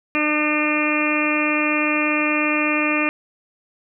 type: harmonic tone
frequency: 301.4 Hz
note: D4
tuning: 45 cents sharp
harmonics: 1 / 2 / 3 / 4 / 5 / 6 / 7 / 8 / 9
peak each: -22 / -27 / -34 / -26 / -34 / -29 / -30 / -22 / -27 dBFS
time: 0.15-3.09 s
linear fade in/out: 0 ms
effects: none